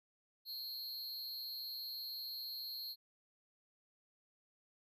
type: tone with amplitude modulation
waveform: square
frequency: 4242 Hz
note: C8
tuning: 23 cents sharp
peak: -40 dBFS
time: 0.45-2.96 s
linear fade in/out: 50 ms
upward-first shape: sine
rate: 285 Hz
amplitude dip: 65%
effects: none